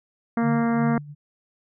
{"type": "harmonic tone", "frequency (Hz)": 232.2, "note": "A#3", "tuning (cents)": -7, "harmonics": [1, 2, 3, 4, 5, 6, 7, 8, 9], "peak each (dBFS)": [-20, -31, -30, -35, -34, -36, -39, -41, -43], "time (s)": [0.37, 0.98], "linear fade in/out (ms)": 2}
{"type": "tone with tremolo", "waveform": "sine", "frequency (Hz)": 146.8, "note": "D3", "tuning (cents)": 0, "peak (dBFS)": -23, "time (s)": [0.41, 1.15], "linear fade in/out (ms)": 50, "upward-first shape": "sine", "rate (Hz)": 2.7, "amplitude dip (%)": 85}
{"effects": []}